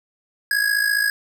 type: tone with amplitude modulation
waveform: square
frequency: 1661.2 Hz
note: G#6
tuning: in tune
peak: -15 dBFS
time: 0.51-1.1 s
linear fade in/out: 2 ms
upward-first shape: sine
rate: 54.8 Hz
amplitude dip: 70%
effects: none